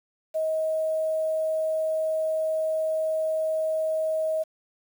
sine tone with quantisation, 633 Hz, D#5, 30 cents sharp, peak -23 dBFS, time 0.34-4.44 s, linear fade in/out 20 ms, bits 8, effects none

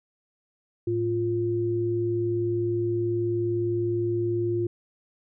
sine tone pair together, 109.99 / 349.2 Hz, A2 / F4, 0 / 0 cents, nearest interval octave + minor sixth, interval 2000 cents, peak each -29 / -24 dBFS, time 0.87-4.67 s, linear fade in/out 5 ms, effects none

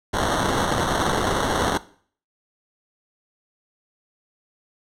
blue noise with sample-and-hold, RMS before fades -22 dBFS, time 0.13-1.78 s, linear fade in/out 10 ms, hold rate 2450 Hz, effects noise-tail reverb RT60 0.5 s tail -18 dB re dry + low-pass 10000 Hz 12 dB/octave

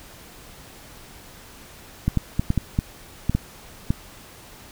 clicks, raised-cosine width 5 ms, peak -7 dBFS, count 9, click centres 2.08 / 2.173 / 2.395 / 2.504 / 2.577 / 2.789 / 3.296 / 3.35 / 3.905 s, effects pink hiss -45 dBFS RMS until 4.71 s

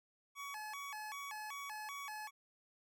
25% pulse tone with vibrato, 981 Hz, B5, 12 cents flat, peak -40 dBFS, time 0.35-2.31 s, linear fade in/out 50 ms, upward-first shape square, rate 2.6 Hz, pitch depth 240 cents each way, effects none

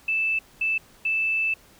sine tone bursts at uneven times, 2637 Hz, E7, in tune, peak -21 dBFS, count 3, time 0.08-0.39 / 0.61-0.78 / 1.05-1.54 s, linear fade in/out 5 ms, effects pink hiss -54 dBFS RMS until 1.79 s

